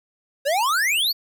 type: exponential sweep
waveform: square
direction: up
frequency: 531 to 4699 Hz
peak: -19 dBFS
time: 0.45-1.13 s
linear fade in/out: 20 ms
effects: 10-bit